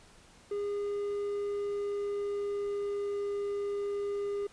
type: tone with pitch glide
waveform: triangle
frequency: 408 to 405.2 Hz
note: G#4 to G#4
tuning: -31 to -43 cents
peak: -29 dBFS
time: 0.51-4.47 s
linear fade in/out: 5 ms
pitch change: -12 cents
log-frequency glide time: 0.71-3.42 s
effects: pink hiss -58 dBFS RMS until 4.52 s + resampled to 22050 Hz